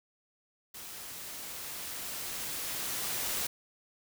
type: noise with level ramp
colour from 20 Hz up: white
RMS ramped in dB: -45 to -33 dBFS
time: 0.74-3.47 s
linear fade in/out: 5 ms
effects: none